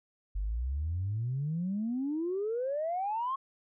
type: exponential sweep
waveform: sine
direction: up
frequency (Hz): 46.25 to 1100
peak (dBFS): -29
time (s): 0.35-3.36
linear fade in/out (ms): 10
effects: tanh soft clip ceiling -25 dBFS